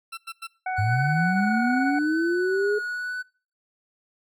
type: tone bursts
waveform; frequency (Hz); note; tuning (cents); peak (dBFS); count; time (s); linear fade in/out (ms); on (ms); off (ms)
20% pulse; 1345; E6; +34; -28; 3; 0.12-0.472; 10; 54; 95
type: harmonic tone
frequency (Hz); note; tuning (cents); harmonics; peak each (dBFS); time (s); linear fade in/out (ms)
745; F#5; +12; 1 / 2 / 3; -26 / -32 / -36; 0.66-1.99; 5
type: tone with vibrato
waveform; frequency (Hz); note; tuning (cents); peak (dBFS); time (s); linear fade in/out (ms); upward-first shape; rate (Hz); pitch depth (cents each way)
triangle; 1480; F#6; 0; -26; 0.76-3.23; 20; triangle; 0.87; 38
type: linear sweep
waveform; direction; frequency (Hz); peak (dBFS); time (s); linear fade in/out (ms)
sine; up; 97.6 to 423.9; -21; 0.78-2.79; 10
effects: noise-tail reverb RT60 0.4 s tail -23 dB re dry